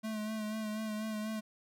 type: tone with vibrato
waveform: square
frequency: 215.9 Hz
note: A3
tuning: 33 cents flat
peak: -36 dBFS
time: 0.03-1.41 s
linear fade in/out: 20 ms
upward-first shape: sine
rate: 4.1 Hz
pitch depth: 32 cents each way
effects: none